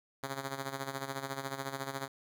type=tone with tremolo; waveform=5% pulse; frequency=136.4 Hz; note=C#3; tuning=28 cents flat; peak=-23 dBFS; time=0.23-2.08 s; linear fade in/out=5 ms; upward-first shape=sine; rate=14 Hz; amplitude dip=70%; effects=none